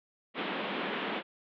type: band-pass noise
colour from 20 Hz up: pink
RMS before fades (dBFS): -35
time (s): 0.34-1.23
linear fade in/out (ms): 50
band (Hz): 190 to 3500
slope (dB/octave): 48
effects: none